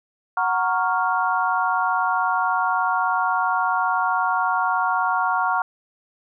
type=chord; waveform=sine; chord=Gb major seventh; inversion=none; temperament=equal; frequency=740 / 932.3 / 1108.7 / 1396.9 Hz; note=Gb5 / Bb5 / Db6 / F6; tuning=0 / 0 / 0 / 0 cents; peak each=-24 dBFS; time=0.37-5.62 s; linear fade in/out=2 ms; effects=none